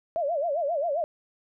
sine tone with vibrato, 622.3 Hz, D#5, in tune, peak -24 dBFS, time 0.16-1.04 s, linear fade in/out 0 ms, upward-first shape sine, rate 7.5 Hz, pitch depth 210 cents each way, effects none

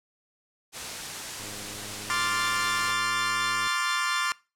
white noise, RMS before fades -35 dBFS, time 0.72-2.95 s, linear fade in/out 50 ms
click train, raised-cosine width 2 ms, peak -34 dBFS, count 235, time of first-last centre 1.4-3.672 s, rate 103 Hz
sawtooth chord, D minor seventh, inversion third, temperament equal, 1046.5 / 1174.7 / 1396.9 / 1760 Hz, C6 / D6 / F6 / A6, 0 / 0 / 0 / 0 cents, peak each -27 dBFS, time 2.1-4.32 s, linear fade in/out 0 ms
effects noise-tail reverb RT60 0.3 s tail -22 dB re dry + low-pass 9000 Hz 12 dB/octave

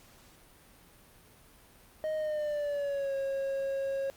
triangle tone with pitch glide, 622.3 to 544.9 Hz, D#5 to C#5, 0 to -30 cents, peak -28 dBFS, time 2.04-4.1 s, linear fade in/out 0 ms, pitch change -230 cents, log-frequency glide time 2.16-3.15 s, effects pink hiss -58 dBFS RMS until 4.16 s + Opus 48 kbps

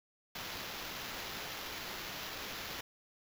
blue noise with sample-and-hold, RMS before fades -43 dBFS, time 0.35-2.81 s, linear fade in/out 5 ms, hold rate 8820 Hz, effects none

